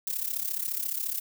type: noise with amplitude modulation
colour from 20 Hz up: violet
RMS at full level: -28 dBFS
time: 0.07-1.2 s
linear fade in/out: 2 ms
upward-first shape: sine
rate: 34.4 Hz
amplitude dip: 80%
effects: none